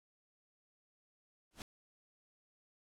pink noise with exponential growth, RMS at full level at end -42 dBFS, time 1.51-1.62 s, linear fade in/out 1 ms, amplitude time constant 22 ms, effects low-pass 11000 Hz 12 dB/octave

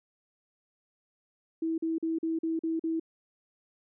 sine tone bursts, 325.3 Hz, E4, 23 cents flat, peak -27 dBFS, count 7, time 1.62-2.998 s, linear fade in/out 5 ms, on 160 ms, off 43 ms, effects none

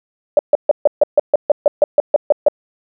sine tone bursts, 587.3 Hz, D5, in tune, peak -5 dBFS, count 14, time 0.37-2.484 s, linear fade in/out 2 ms, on 21 ms, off 140 ms, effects none

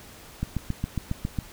click train, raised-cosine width 5 ms, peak -14 dBFS, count 8, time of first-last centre 0.43-1.388 s, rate 7.31 Hz, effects pink hiss -47 dBFS RMS until 1.52 s

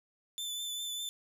sawtooth tone with vibrato, 3520 Hz, A7, in tune, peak -33 dBFS, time 0.38-1.09 s, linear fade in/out 0 ms, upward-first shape triangle, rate 5 Hz, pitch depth 25 cents each way, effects none

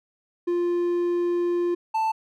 triangle tone pair in turn, 349.2 / 883.5 Hz, F4 / A5, 0 / +7 cents, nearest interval octave + major third, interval 1607 cents, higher second, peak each -19 dBFS, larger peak neither, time 0.47-1.75 / 1.94-2.12 s, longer first, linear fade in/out 10 ms, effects none

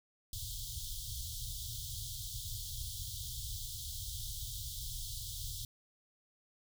pink band-stop noise, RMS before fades -42 dBFS, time 0.33-5.65 s, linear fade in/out 2 ms, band 130 to 3200 Hz, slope 96 dB/octave, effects none

